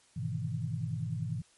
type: chord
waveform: sine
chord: E major seventh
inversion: first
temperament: just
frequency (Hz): 103.01 / 123.61 / 154.51 / 164.81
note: G#2 / B2 / D#3 / E3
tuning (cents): -14 / +2 / -12 / 0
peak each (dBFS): -38 / -36 / -38 / -38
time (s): 0.16-1.42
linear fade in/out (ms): 10
effects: white hiss -64 dBFS RMS until 1.57 s + MP3 48 kbps